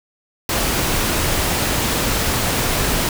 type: noise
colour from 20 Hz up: pink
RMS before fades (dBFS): -19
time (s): 0.49-3.09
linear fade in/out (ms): 2
effects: none